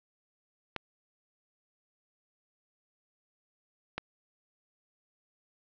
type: clicks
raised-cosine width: 0.3 ms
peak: -17 dBFS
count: 2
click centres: 0.763 / 3.98 s
effects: low-pass 5000 Hz 12 dB/octave